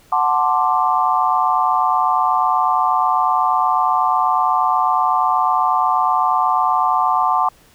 sine chord, D dominant seventh, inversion first, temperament equal, 740 / 880 / 1046.5 / 1174.7 Hz, F#5 / A5 / C6 / D6, 0 / 0 / 0 / 0 cents, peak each -19 dBFS, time 0.12-7.49 s, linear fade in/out 5 ms, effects pink hiss -51 dBFS RMS until 7.74 s

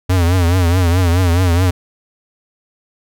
square tone with vibrato, 88.5 Hz, F2, 23 cents sharp, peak -11 dBFS, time 0.09-1.71 s, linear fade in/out 10 ms, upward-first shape triangle, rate 4.7 Hz, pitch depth 120 cents each way, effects none

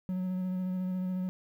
triangle tone with vibrato, 184.3 Hz, F#3, 7 cents flat, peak -28 dBFS, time 0.09-1.29 s, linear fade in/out 0 ms, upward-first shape square, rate 14 Hz, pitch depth 13 cents each way, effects 11-bit

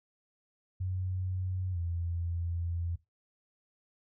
sine tone with pitch glide, 92.5 to 85.31 Hz, F#2 to F2, 0 to -40 cents, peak -31 dBFS, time 0.8-2.96 s, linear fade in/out 10 ms, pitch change -140 cents, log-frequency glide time 1.72-1.78 s, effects noise-tail reverb RT60 0.2 s tail -18 dB re dry

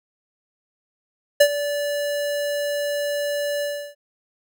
square tone with ADSR envelope, 580 Hz, D5, 22 cents flat, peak -9 dBFS, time 1.4-3.95 s, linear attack 9 ms, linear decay 68 ms, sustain -14 dB, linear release 330 ms, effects none

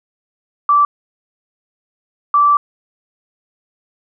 sine tone pair in turn, 1164 / 1164 Hz, D6 / D6, -16 / -16 cents, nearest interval unison, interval 0 cents, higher neither, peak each -8 dBFS, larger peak neither, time 0.69-0.85 / 2.34-2.57 s, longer second, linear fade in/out 2 ms, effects none

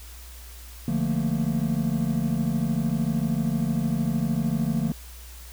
triangle chord, Bb major seventh, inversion first, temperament equal with one note detuned, 146.83 / 173.71 / 220 / 233.1 Hz, D3 / F3 / A3 / Bb3, 0 / -9 / 0 / 0 cents, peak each -26 dBFS, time 0.88-4.92 s, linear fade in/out 2 ms, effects added 60 Hz sine -41 dBFS peak until 5.52 s + white hiss -47 dBFS RMS until 5.52 s

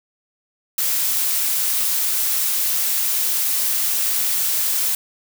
blue noise, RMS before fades -20 dBFS, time 0.78-4.95 s, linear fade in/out 2 ms, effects none

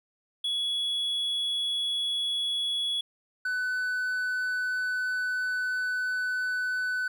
triangle tone pair in turn, 3375 / 1500.5 Hz, G#7 / F#6, +27 / +24 cents, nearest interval octave + major second, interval 1403 cents, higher first, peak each -25 dBFS, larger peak neither, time 0.44-3.01 / 3.45-7.08 s, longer second, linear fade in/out 5 ms, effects none

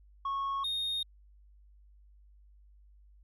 sine tone pair in turn, 1100 / 3700 Hz, C#6 / A#7, -14 / -14 cents, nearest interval octave + major sixth, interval 2100 cents, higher second, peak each -28 dBFS, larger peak neither, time 0.25-0.64 / 0.64-1.03 s, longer neither, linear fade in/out 5 ms, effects tanh soft clip ceiling -30 dBFS + added 50 Hz sine -56 dBFS peak until 3.23 s

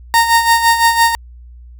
30% pulse tone with tremolo, 924 Hz, A#5, 16 cents flat, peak -4 dBFS, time 0.14-1.15 s, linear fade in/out 0 ms, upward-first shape sine, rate 5.9 Hz, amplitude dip 65%, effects added 60 Hz sine -34 dBFS peak until 1.79 s

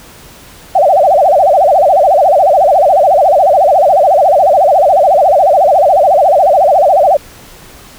sine tone with vibrato, 666 Hz, E5, 18 cents sharp, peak -4 dBFS, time 0.75-7.17 s, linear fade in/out 5 ms, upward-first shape sine, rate 14 Hz, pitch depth 290 cents each way, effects pink hiss -36 dBFS RMS until 7.98 s

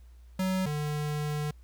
square tone pair in turn, 187.4 / 149.23 Hz, F#3 / D3, +22 / +28 cents, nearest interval major third, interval 394 cents, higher first, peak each -27 / -30 dBFS, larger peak first, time 0.39-0.66 / 0.66-1.51 s, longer second, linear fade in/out 5 ms, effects added 60 Hz sine -49 dBFS peak until 1.63 s + pink hiss -69 dBFS RMS until 1.63 s

